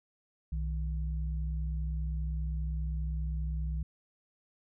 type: tone pair together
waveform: sine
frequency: 62.5 / 157.5 Hz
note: B1 / D#3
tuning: +21 / +21 cents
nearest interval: octave + major third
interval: 1600 cents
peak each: -31 / -39 dBFS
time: 0.52-3.83 s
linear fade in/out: 5 ms
effects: none